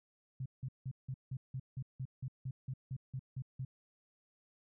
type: tone bursts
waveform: sine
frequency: 130.81 Hz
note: C3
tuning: in tune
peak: -37 dBFS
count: 15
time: 0.4-3.65 s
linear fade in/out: 5 ms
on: 58 ms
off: 170 ms
effects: none